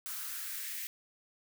blue noise with high-pass filter sweep, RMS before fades -40 dBFS, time 0.06-0.87 s, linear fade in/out 0 ms, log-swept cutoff 1200 to 2000 Hz, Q 3.2, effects none

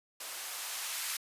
violet noise with band-pass filter sweep, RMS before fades -39 dBFS, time 0.2-1.17 s, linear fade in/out 5 ms, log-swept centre 550 to 1300 Hz, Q 0.87, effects resampled to 32000 Hz

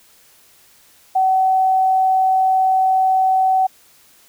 sine tone, 757 Hz, F#5, 39 cents sharp, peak -12 dBFS, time 1.15-3.67 s, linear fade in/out 10 ms, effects white hiss -51 dBFS RMS until 4.28 s

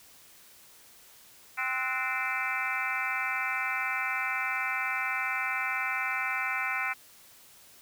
harmonic tone with a mistuned harmonic, 260 Hz, C4, 11 cents flat, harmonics 3 / 4 / 5 / 6 / 7 / 8 / 9 / 10, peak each -39 / -39 / -37 / -35 / -38 / -35 / -34 / -40 dBFS, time 1.57-6.94 s, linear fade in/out 20 ms, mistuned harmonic 6, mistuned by -96 cents, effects white hiss -55 dBFS RMS until 7.81 s

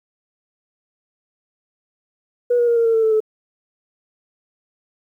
sine tone with pitch steps, 485.6 / 477.8 / 470.1 / 462.6 / 455.2 / 447.9 / 440.7 / 433.6 Hz, B4 / A#4 / A#4 / A#4 / A#4 / A4 / A4 / A4, -29 / +43 / +15 / -13 / -41 / +31 / +3 / -25 cents, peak -12 dBFS, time 2.5-3.204 s, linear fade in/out 10 ms, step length 88 ms, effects tanh soft clip ceiling -9 dBFS + 9-bit

